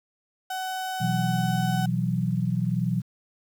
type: tone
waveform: 35% pulse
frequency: 751 Hz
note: F#5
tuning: 26 cents sharp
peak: -27 dBFS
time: 0.5-1.86 s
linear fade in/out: 5 ms
type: chord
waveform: sine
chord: B suspended fourth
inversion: none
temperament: equal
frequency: 123.47 / 164.81 / 185 Hz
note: B2 / E3 / F#3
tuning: 0 / 0 / 0 cents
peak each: -27 dBFS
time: 1-3.02 s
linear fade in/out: 20 ms
effects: 9-bit